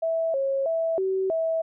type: tone with pitch steps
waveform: sine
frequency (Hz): 655 / 544 / 656 / 380.8 / 651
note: E5 / C#5 / E5 / F#4 / E5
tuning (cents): -11 / -33 / -9 / +50 / -22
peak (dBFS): -22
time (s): 0.02-1.62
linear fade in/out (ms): 10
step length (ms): 320
effects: none